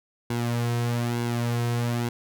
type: tone with flanger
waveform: sawtooth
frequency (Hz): 119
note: A#2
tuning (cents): +36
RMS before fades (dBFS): -26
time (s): 0.3-2.09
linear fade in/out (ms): 5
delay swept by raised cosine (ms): 1.6 to 3.5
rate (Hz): 1.1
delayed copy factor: -0.6
effects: none